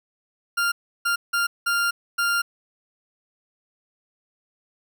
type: tone bursts at uneven times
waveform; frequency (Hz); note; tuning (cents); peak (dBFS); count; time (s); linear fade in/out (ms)
40% pulse; 1396.9; F6; 0; -19; 5; 0.57-0.72 / 1.05-1.16 / 1.33-1.47 / 1.66-1.91 / 2.18-2.42; 10
effects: none